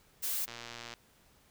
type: noise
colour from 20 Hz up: blue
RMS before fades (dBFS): -34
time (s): 0.22-0.46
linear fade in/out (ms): 20
type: click train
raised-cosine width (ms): 0.2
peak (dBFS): -26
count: 55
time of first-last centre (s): 0.48-0.938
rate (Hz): 118
effects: pink hiss -65 dBFS RMS until 1.5 s